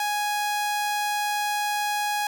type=tone; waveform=sawtooth; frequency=830.6 Hz; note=G#5; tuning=in tune; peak=-20 dBFS; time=0-2.27 s; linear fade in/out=2 ms; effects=none